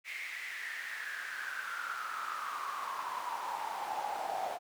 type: noise with high-pass filter sweep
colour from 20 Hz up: brown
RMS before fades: -39 dBFS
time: 0.04-4.59 s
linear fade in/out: 50 ms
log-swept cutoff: 2200 to 710 Hz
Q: 8
effects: none